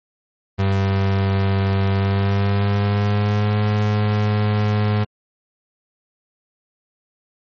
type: tone with pitch glide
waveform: 35% pulse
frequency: 97.4 to 105 Hz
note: G2 to G#2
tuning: -11 to +19 cents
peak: -14 dBFS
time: 0.58-5.05 s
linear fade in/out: 20 ms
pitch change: +130 cents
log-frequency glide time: 1.92-3.58 s
effects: low-pass 4000 Hz 12 dB/octave + MP3 32 kbps